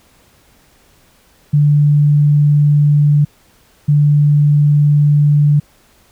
sine tone pair in turn, 146.83 / 146.83 Hz, D3 / D3, 0 / 0 cents, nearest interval unison, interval 0 cents, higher neither, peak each -7 dBFS, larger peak neither, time 1.53-3.25 / 3.88-5.6 s, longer neither, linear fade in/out 10 ms, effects pink hiss -51 dBFS RMS until 6.11 s

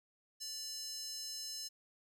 square tone with high-pass filter, 585 Hz, D5, 7 cents flat, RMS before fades -44 dBFS, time 0.4-1.69 s, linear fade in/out 20 ms, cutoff 5400 Hz, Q 4.6, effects none

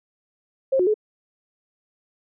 sine tone with pitch steps, 533 / 363.6 / 426.6 Hz, C5 / F#4 / G#4, +32 / -30 / +46 cents, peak -16 dBFS, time 0.72-0.942 s, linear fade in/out 10 ms, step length 74 ms, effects none

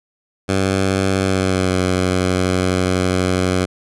10% pulse tone with pitch glide, 96 to 92.14 Hz, G2 to F#2, -36 to -7 cents, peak -7 dBFS, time 0.48-3.66 s, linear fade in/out 20 ms, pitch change -71 cents, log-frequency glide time 1.17-1.78 s, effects resampled to 24000 Hz

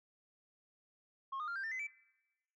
sine tone with pitch steps, 1080 / 1226.3 / 1392.5 / 1581.2 / 1795.5 / 2039 / 2315 Hz, C#6 / D#6 / F6 / G6 / A6 / C7 / D7, -45 / -26 / -5 / +15 / +35 / -45 / -25 cents, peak -36 dBFS, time 1.32-1.873 s, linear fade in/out 10 ms, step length 79 ms, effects noise-tail reverb RT60 1.0 s tail -22 dB re dry + tanh soft clip ceiling -36 dBFS

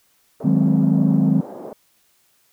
white band-pass noise, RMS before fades -35 dBFS, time 0.4-1.73 s, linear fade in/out 2 ms, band 200 to 700 Hz, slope 24 dB/octave
sine chord, Ab dominant seventh, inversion second, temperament equal, 155.56 / 185 / 207.7 / 261.6 Hz, Eb3 / Gb3 / Ab3 / C4, 0 / 0 / 0 / 0 cents, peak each -19 dBFS, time 0.44-1.41 s, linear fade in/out 10 ms
effects white hiss -61 dBFS RMS until 2.52 s

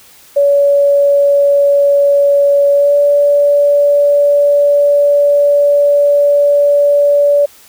sine tone with pitch glide, 567 to 575.6 Hz, C#5 to D5, +39 to -35 cents, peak -6 dBFS, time 0.36-7.46 s, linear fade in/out 10 ms, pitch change +26 cents, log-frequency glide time 2.73-2.95 s, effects white hiss -42 dBFS RMS until 7.68 s

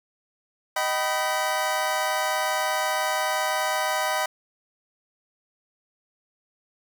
25% pulse chord, Eb augmented, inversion none, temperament equal with one note detuned, 622.3 / 767.9 / 987.8 Hz, Eb5 / G5 / B5, 0 / -36 / 0 cents, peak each -24 dBFS, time 0.76-4.26 s, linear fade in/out 5 ms, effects none

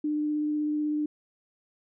sine tone with vibrato, 300.2 Hz, D4, 38 cents sharp, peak -25 dBFS, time 0.04-1.06 s, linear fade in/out 5 ms, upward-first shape triangle, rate 16 Hz, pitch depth 11 cents each way, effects none

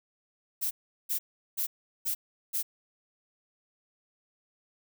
violet noise bursts, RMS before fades -30 dBFS, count 5, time 0.61-2.63 s, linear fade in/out 20 ms, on 100 ms, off 380 ms, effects none

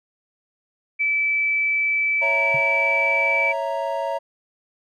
sine tone, 2311 Hz, D7, 28 cents flat, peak -18 dBFS, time 0.99-3.53 s, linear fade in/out 20 ms
triangle chord, A# diminished, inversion first, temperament equal, 554.4 / 659.3 / 932.3 Hz, C#5 / E5 / A#5, 0 / 0 / 0 cents, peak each -25 dBFS, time 2.21-4.19 s, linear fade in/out 20 ms
sine tone with exponential decay, 138.7 Hz, C#3, 1 cent sharp, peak -26 dBFS, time 2.54-2.63 s, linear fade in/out 5 ms, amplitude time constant 19 ms
effects none

